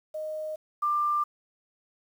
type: tone pair in turn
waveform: sine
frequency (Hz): 620 / 1188.8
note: D#5 / D6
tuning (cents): -6 / +21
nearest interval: major seventh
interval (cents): 1127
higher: second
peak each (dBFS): -31 / -23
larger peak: second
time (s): 0.14-0.56 / 0.82-1.24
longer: neither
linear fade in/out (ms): 10
effects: 9-bit